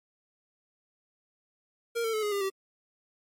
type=tone with pitch steps; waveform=square; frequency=466.2 / 449 / 432.5 / 416.5 / 401.2 / 386.4 Hz; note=A#4 / A4 / A4 / G#4 / G4 / G4; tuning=0 / +35 / -30 / +5 / +40 / -25 cents; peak=-28 dBFS; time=1.95-2.502 s; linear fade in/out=20 ms; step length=92 ms; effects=MP3 64 kbps